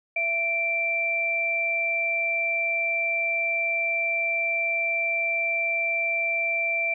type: tone pair together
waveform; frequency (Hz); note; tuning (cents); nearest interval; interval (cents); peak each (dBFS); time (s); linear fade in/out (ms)
sine; 668 / 2349; E5 / D7; +23 / 0; octave + minor seventh; 2177; -31 / -23; 0.16-6.94; 5
effects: none